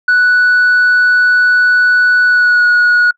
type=tone with pitch glide; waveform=sine; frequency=1480 to 1456.3 Hz; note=F#6 to F#6; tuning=0 to -28 cents; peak=-4 dBFS; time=0.08-3.11 s; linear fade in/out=5 ms; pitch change=-28 cents; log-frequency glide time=2.26-2.65 s; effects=noise-tail reverb RT60 0.1 s tail -25 dB re dry + tanh soft clip ceiling -5 dBFS